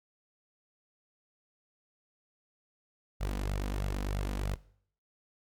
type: tone with flanger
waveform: sawtooth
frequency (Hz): 49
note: G1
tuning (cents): 0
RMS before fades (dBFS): -32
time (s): 3.2-4.56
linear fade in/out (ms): 20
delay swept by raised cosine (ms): 1.4 to 4.1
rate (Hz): 3.1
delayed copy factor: +0.6
effects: noise-tail reverb RT60 0.6 s tail -20 dB re dry + MP3 96 kbps